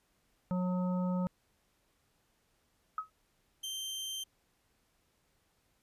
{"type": "harmonic tone", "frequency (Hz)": 181.6, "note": "F#3", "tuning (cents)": -32, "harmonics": [1, 3, 5, 7], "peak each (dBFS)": [-30, -40, -44, -47], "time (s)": [0.51, 1.27], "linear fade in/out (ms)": 0}
{"type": "tone with exponential decay", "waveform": "sine", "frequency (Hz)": 1275, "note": "D#6", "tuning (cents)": 42, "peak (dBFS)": -29, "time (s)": [2.98, 3.1], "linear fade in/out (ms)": 2, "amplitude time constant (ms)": 24}
{"type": "tone", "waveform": "sawtooth", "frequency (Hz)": 3136, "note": "G7", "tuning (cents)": 0, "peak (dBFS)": -34, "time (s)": [3.63, 4.24], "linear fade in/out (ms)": 10}
{"effects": ["pink hiss -74 dBFS RMS until 5.82 s", "resampled to 32000 Hz"]}